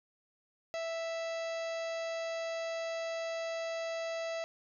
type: harmonic tone with a mistuned harmonic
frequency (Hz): 659.3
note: E5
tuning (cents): 0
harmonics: 1 / 2 / 3 / 4 / 5 / 6 / 7 / 8 / 9 / 10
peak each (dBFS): -35 / -48 / -46 / -48 / -54 / -53 / -54 / -56 / -62 / -55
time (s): 0.74-4.44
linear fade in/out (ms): 0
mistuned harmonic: 8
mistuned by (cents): -47
effects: none